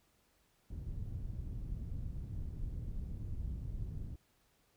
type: low-pass noise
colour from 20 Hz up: pink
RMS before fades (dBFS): -41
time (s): 0.7-4.16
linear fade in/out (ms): 5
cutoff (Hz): 120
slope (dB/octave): 12
effects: pink hiss -73 dBFS RMS until 4.76 s